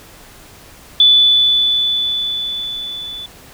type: tone with level ramp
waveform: sine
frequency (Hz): 3477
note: A7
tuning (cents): -21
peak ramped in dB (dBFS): -5 to -26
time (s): 1-3.26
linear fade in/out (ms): 2
effects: pink hiss -41 dBFS RMS until 3.53 s